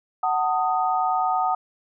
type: chord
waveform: sine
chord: D# diminished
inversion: first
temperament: just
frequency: 746.7 / 896 / 1244.5 Hz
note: F#5 / A5 / D#6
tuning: +16 / +31 / 0 cents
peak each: -22 / -26 / -25 dBFS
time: 0.23-1.55 s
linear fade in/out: 5 ms
effects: none